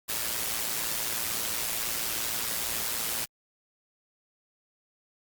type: noise with amplitude modulation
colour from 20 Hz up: white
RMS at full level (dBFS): -28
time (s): 0.08-3.26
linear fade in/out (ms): 20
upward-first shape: sine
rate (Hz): 114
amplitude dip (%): 65
effects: Opus 48 kbps